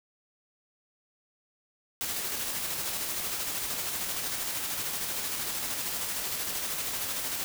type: noise with tremolo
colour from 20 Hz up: white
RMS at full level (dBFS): -32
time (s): 2.01-7.44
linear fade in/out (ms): 0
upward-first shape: square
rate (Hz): 13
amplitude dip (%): 25
effects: none